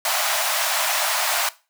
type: high-pass noise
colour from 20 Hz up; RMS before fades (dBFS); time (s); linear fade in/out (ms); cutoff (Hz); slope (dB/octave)
pink; -22; 0.05-1.49; 2; 600; 96
effects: noise-tail reverb RT60 0.3 s tail -18 dB re dry